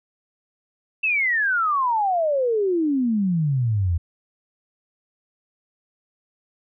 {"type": "exponential sweep", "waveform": "sine", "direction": "down", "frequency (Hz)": [2693, 80.6], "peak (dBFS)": -18, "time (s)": [1.03, 3.98], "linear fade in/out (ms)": 10, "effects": []}